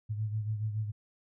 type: beating tone pair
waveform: sine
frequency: 106.8 / 113.9 Hz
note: G#2 / A#2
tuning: +49 / -40 cents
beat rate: 7.1 Hz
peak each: -31 / -39 dBFS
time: 0.09-0.92 s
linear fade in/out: 20 ms
effects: none